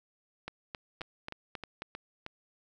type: two click trains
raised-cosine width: 0.3 ms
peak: -22 / -24 dBFS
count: 6 / 5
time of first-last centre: 0.48-1.82 / 1.01-2.264 s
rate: 3.73 / 3.19 Hz
effects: none